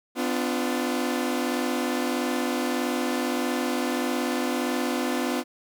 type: chord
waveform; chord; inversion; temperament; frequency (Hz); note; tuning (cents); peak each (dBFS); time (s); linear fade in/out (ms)
sawtooth; B diminished; none; equal with one note detuned; 252.1 / 293.7 / 349.2; B3 / D4 / F4; +36 / 0 / 0; -23 / -27 / -26; 0.15-5.44; 50
effects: none